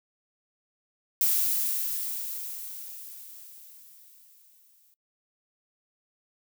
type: noise with exponential decay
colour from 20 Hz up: violet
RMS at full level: -23 dBFS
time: 1.21-4.94 s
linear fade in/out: 0 ms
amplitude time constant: 810 ms
effects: noise-tail reverb RT60 0.1 s tail -22 dB re dry